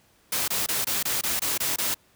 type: noise bursts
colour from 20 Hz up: white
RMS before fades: -26 dBFS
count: 9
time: 0.32-1.944 s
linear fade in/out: 5 ms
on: 160 ms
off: 23 ms
effects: pink hiss -61 dBFS RMS until 2.15 s + high-pass 60 Hz 12 dB/octave